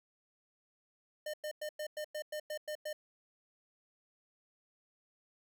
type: tone bursts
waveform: square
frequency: 606 Hz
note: D#5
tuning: 46 cents flat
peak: -38 dBFS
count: 10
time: 1.26-2.93 s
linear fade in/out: 5 ms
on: 77 ms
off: 100 ms
effects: none